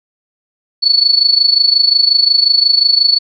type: tone with amplitude modulation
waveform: sine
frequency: 4435 Hz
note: C#8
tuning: in tune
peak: -4 dBFS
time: 0.82-3.19 s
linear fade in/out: 20 ms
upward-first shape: sine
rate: 25.6 Hz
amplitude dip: 80%
effects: none